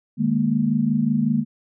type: chord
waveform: sine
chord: D# suspended fourth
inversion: none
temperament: equal with one note detuned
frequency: 152.98 / 207.7 / 233.1 Hz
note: D#3 / G#3 / A#3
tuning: -29 / 0 / 0 cents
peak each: -24 / -22 / -20 dBFS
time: 0.17-1.45 s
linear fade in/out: 50 ms
effects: none